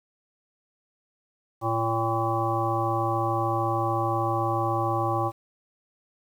harmonic tone, 113.5 Hz, A#2, 46 cents flat, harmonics 1 / 3 / 5 / 7 / 9 / 10, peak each -29 / -30 / -32 / -28 / -33 / -30 dBFS, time 1.61-5.32 s, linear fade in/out 50 ms, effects 9-bit

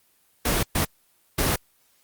pink noise bursts at uneven times, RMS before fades -22 dBFS, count 3, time 0.45-0.63 / 0.75-0.85 / 1.38-1.56 s, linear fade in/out 5 ms, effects white hiss -63 dBFS RMS until 2.03 s + Opus 24 kbps

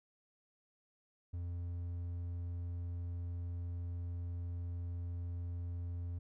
triangle tone, 86.9 Hz, F2, 8 cents flat, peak -36 dBFS, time 1.33-6.19 s, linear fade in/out 10 ms, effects none

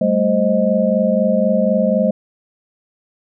sine tone cluster, 195.1 / 219.1 / 525 / 624 Hz, G3 / A3 / C5 / D#5, -8 / -7 / +6 / +5 cents, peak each -18 dBFS, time 0.01-2.11 s, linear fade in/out 5 ms, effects none

